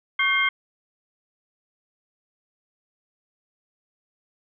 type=tone cluster; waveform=sine; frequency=1119 / 1533 / 2125 / 3194 Hz; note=C#6 / G6 / C7 / G7; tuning=+16 / -39 / +26 / +32 cents; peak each=-27 / -27 / -20 / -28 dBFS; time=0.19-0.49 s; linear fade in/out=5 ms; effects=none